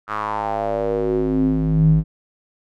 square tone with band-pass filter sweep, 52.9 Hz, G#1, 33 cents sharp, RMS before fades -19 dBFS, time 0.07-2.04 s, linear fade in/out 50 ms, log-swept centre 1300 to 130 Hz, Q 4.8, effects none

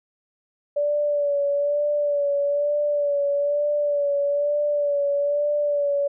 sine tone with vibrato, 578 Hz, D5, 28 cents flat, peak -19 dBFS, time 0.76-6.08 s, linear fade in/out 10 ms, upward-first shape sine, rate 1.1 Hz, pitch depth 32 cents each way, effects none

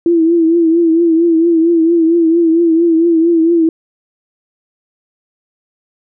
sine tone with vibrato, 332.4 Hz, E4, 15 cents sharp, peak -7 dBFS, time 0.06-3.69 s, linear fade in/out 2 ms, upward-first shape triangle, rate 4.4 Hz, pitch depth 72 cents each way, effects none

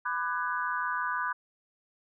sine chord, G# half-diminished seventh, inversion first, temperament just, 996.7 / 1196.1 / 1495.1 / 1661.2 Hz, B5 / D6 / F#6 / G#6, +16 / +31 / +18 / 0 cents, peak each -33 / -34 / -33 / -38 dBFS, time 0.05-1.33 s, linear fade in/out 10 ms, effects none

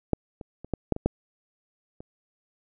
clicks, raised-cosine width 2 ms, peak -8 / -25 / -26 / -13 / -8 / -19 / -8 / -28 dBFS, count 8, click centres 0.133 / 0.412 / 0.646 / 0.737 / 0.923 / 0.964 / 1.06 / 2.005 s, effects none

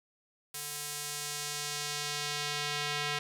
square tone with band-pass filter sweep, 147 Hz, D3, 2 cents sharp, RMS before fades -36 dBFS, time 0.54-3.19 s, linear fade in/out 5 ms, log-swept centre 11000 to 3000 Hz, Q 0.89, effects none

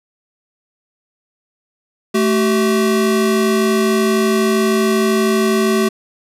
square tone pair together, 218.9 / 382.4 Hz, A3 / G4, -9 / -43 cents, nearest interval minor seventh, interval 966 cents, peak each -16 dBFS, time 2.14-5.89 s, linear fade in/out 10 ms, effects resampled to 32000 Hz

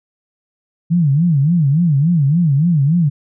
sine tone with vibrato, 155.1 Hz, D#3, 5 cents flat, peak -10 dBFS, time 0.9-3.1 s, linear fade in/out 20 ms, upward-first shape sine, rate 3.5 Hz, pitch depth 230 cents each way, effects none

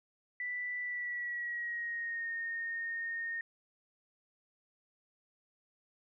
sine tone with pitch glide, 1975.5 to 1843.2 Hz, B6 to A#6, 0 to -20 cents, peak -35 dBFS, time 0.4-3.41 s, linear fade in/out 2 ms, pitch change -120 cents, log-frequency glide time 0.81-2.29 s, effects none

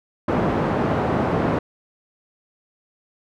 pink band-pass noise, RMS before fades -21 dBFS, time 0.28-1.59 s, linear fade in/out 5 ms, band 120 to 1000 Hz, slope 12 dB/octave, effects none

